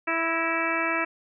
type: harmonic tone with a mistuned harmonic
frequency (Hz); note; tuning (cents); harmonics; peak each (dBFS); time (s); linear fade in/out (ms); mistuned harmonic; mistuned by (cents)
329.6; E4; 0; 1 / 2 / 3 / 4 / 5 / 6 / 7 / 8; -32 / -32 / -33 / -30 / -32 / -33 / -30 / -33; 0.07-1.05; 10; 6; -51
effects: none